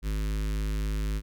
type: tone with notch filter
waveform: square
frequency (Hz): 51.91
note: G#1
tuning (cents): 0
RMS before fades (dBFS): -29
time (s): 0.02-1.22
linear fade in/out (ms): 50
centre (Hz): 730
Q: 0.78
effects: none